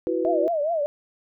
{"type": "chord", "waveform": "sine", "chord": "E suspended second", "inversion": "none", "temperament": "equal with one note detuned", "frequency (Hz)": [331.7, 370, 493.9], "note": ["E4", "F#4", "B4"], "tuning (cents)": [11, 0, 0], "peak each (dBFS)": -26, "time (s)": [0.07, 0.48], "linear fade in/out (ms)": 0}
{"type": "tone with vibrato", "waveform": "sine", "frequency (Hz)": 629, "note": "D#5", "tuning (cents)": 19, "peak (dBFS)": -21, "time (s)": [0.25, 0.86], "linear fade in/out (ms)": 0, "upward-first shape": "triangle", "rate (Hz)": 4.8, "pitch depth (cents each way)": 190}
{"effects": []}